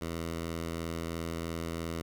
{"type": "tone", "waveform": "10% pulse", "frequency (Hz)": 83, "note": "E2", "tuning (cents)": 12, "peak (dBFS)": -26, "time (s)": [0.01, 2.02], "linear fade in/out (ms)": 5, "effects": []}